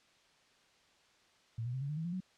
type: tone with pitch steps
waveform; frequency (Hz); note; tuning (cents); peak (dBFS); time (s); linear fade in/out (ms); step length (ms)
sine; 114.1 / 122.29 / 131.07 / 140.47 / 150.56 / 161.36 / 172.94 / 185.36; A#2 / B2 / C3 / C#3 / D3 / E3 / F3 / F#3; -37 / -17 / +3 / +23 / +43 / -37 / -17 / +3; -35; 1.58-2.204; 5; 78
effects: white hiss -67 dBFS RMS until 2.37 s + low-pass 5000 Hz 12 dB/octave